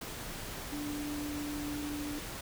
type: tone in noise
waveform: sine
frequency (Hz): 293.7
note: D4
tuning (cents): 0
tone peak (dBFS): -36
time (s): 0.72-2.19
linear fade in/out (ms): 5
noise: pink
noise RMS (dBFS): -42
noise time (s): 0.01-2.41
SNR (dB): +3
effects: none